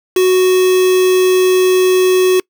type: tone with quantisation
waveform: triangle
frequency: 370 Hz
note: F#4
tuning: in tune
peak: -6 dBFS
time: 0.16-2.4 s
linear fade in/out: 5 ms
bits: 3
effects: noise-tail reverb RT60 0.1 s tail -26 dB re dry